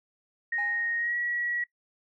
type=tone with pitch glide; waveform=sine; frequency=1864.7 to 1922.7 Hz; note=A#6 to B6; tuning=0 to -47 cents; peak=-27 dBFS; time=0.52-1.64 s; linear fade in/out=5 ms; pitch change=+53 cents; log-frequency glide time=0.98-1.16 s
type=tone with exponential decay; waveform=triangle; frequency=821 Hz; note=G#5; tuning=20 cents flat; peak=-32 dBFS; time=0.58-1.18 s; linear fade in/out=5 ms; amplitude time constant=130 ms
effects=noise-tail reverb RT60 0.1 s tail -21 dB re dry